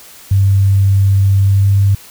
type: tone with pitch glide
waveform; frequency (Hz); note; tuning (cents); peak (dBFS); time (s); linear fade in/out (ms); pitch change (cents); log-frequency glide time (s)
sine; 98 to 99.14; G2 to G2; 0 to +20; -7; 0.31-1.95; 5; +20; 1.43-1.73
effects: white hiss -38 dBFS RMS until 2.1 s